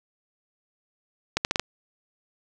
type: accelerating click train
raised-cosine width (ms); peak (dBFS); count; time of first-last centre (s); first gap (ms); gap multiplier
0.2; -5; 5; 1.37-1.596; 79; 0.78
effects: none